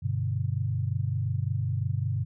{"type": "chord", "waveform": "sine", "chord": "G major", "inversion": "none", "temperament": "equal", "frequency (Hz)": [98, 123.47, 146.83], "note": ["G2", "B2", "D3"], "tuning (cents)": [0, 0, 0], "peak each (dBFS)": [-29, -29, -33], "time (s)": [0.02, 2.25], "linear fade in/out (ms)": 20, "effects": []}